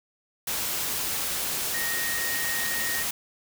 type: tone in noise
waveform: sine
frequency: 1864.7 Hz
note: A#6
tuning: in tune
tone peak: -30 dBFS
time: 1.74-3.03 s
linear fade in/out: 5 ms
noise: white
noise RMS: -29 dBFS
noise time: 0.47-3.11 s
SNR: -4 dB
effects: none